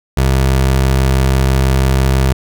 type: tone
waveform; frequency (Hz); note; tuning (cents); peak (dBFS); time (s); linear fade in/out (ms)
25% pulse; 66.1; C2; +18; -6; 0.17-2.33; 5
effects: none